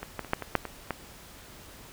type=clicks; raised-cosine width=0.5 ms; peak=-21 / -17 / -27 / -9 / -19 / -7 / -20 / -14 dBFS; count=8; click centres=0.03 / 0.193 / 0.247 / 0.334 / 0.423 / 0.553 / 0.653 / 0.907 s; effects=pink hiss -49 dBFS RMS until 1.92 s